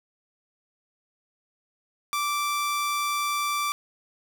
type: tone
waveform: sawtooth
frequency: 1170 Hz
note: D6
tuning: 7 cents flat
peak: -21 dBFS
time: 2.13-3.72 s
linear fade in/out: 0 ms
effects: none